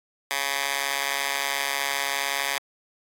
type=tone with high-pass filter; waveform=10% pulse; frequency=139.4 Hz; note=C#3; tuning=10 cents sharp; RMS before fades=-27 dBFS; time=0.31-2.58 s; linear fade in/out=0 ms; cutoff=1400 Hz; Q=0.96; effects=AAC 64 kbps